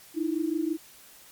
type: tone pair together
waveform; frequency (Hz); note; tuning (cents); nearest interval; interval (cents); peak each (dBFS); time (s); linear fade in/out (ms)
sine; 307 / 333; D#4 / E4; -23 / +18; minor second; 141; -28; 0.14-0.78; 50
effects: white hiss -52 dBFS RMS until 1.31 s + MP3 96 kbps